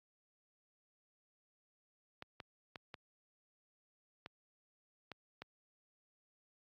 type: clicks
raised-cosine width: 0.3 ms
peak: -30 dBFS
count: 7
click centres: 2.224 / 2.402 / 2.758 / 2.942 / 4.261 / 5.117 / 5.42 s
effects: high-pass 80 Hz 12 dB/octave + AAC 48 kbps